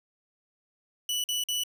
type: tone bursts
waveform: sawtooth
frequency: 2960 Hz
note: F#7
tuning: in tune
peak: -24 dBFS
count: 3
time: 1.09-1.636 s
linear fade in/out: 2 ms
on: 150 ms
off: 48 ms
effects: none